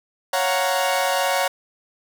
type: chord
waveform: sawtooth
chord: Gb major seventh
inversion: second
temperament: equal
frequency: 554.4 / 698.5 / 740 / 932.3 Hz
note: Db5 / F5 / Gb5 / Bb5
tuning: 0 / 0 / 0 / 0 cents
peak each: -19 / -24 / -20 / -22 dBFS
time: 0.33-1.48 s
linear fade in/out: 5 ms
effects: none